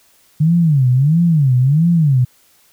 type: tone with vibrato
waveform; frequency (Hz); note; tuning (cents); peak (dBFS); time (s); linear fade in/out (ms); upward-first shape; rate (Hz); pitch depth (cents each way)
sine; 146.83; D3; 0; -9; 0.4-2.25; 10; sine; 1.5; 280
effects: white hiss -53 dBFS RMS until 2.72 s